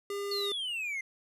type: tone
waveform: square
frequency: 402.9 Hz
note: G4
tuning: 48 cents sharp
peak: -34 dBFS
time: 0.1-0.52 s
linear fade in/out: 2 ms
type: exponential sweep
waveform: triangle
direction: down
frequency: 4435 to 2068 Hz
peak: -31 dBFS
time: 0.31-1.01 s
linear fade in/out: 5 ms
effects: resampled to 32000 Hz